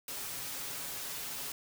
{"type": "noise with comb filter", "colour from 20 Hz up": "white", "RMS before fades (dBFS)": -40, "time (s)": [0.08, 1.52], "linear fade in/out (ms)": 2, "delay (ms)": 7.2, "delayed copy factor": 0.65, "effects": []}